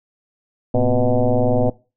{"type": "tone with frequency modulation", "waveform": "sine", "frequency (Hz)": 254.4, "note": "C4", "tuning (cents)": -48, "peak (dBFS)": -13, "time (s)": [0.74, 1.7], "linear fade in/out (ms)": 5, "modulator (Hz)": 122, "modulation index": 3.5, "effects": ["noise-tail reverb RT60 0.3 s tail -21 dB re dry"]}